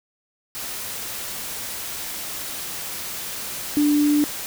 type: tone in noise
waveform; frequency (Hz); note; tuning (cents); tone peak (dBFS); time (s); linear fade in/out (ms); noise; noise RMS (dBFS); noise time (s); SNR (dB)
sine; 294.2; D4; +3; -15; 3.77-4.24; 0; white; -31; 0.55-4.46; +13
effects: none